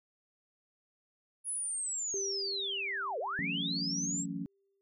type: linear two-way sweep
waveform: sine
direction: down then up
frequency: 10530 to 415.3 to 7770 Hz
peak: -33 dBFS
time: 1.44-4.26 s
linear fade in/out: 50 ms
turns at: 3.19 s
type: tone with exponential decay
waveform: sine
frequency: 393.7 Hz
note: G4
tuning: 8 cents sharp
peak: -35 dBFS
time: 2.14-4.81 s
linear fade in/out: 0 ms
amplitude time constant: 580 ms
type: chord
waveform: sine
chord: F# minor seventh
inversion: third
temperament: just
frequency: 166.5 / 185 / 222 / 277.5 Hz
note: E3 / F#3 / A3 / C#4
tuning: +18 / 0 / +16 / +2 cents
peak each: -41 / -40 / -43 / -39 dBFS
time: 3.39-4.46 s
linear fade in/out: 0 ms
effects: none